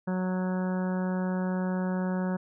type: harmonic tone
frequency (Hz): 184.4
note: F#3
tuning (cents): -6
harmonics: 1 / 2 / 3 / 4 / 5 / 6 / 7 / 8 / 9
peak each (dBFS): -27 / -38 / -37 / -44 / -41 / -48 / -48 / -45 / -47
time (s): 0.07-2.37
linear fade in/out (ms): 10
effects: none